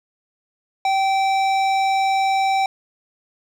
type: tone with hard clipping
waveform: triangle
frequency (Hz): 775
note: G5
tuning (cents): -20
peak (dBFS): -18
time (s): 0.85-2.66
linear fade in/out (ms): 2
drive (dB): 17
effects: none